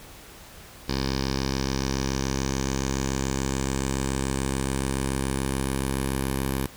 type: tone with low-pass filter sweep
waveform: 10% pulse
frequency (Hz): 67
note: C2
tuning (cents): +42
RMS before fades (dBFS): -27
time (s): 0.88-6.67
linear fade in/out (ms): 10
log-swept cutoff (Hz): 4900 to 12000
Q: 4.7
effects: pink hiss -46 dBFS RMS until 6.76 s